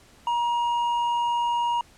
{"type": "tone with hard clipping", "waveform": "triangle", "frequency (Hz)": 950, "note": "A#5", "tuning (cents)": 33, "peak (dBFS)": -23, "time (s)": [0.27, 1.81], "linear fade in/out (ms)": 2, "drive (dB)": 8, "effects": ["pink hiss -54 dBFS RMS until 1.97 s", "low-pass 10000 Hz 12 dB/octave"]}